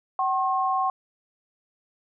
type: tone pair together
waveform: sine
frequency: 760.1 / 1075 Hz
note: F#5 / C6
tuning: +46 / +47 cents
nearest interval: tritone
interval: 601 cents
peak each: -24 dBFS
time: 0.19-0.9 s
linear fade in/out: 2 ms
effects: none